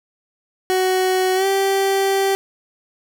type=tone with pitch glide; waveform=30% pulse; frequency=372.6 to 390 Hz; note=F#4 to G4; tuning=+12 to -9 cents; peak=-13 dBFS; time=0.7-2.35 s; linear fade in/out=0 ms; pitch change=+79 cents; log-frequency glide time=1.35-1.46 s; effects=none